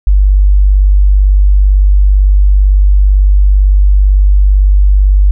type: tone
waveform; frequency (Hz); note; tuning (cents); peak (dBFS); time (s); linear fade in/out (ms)
sine; 48.95; G1; -2; -3; 0.07-5.31; 0
effects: none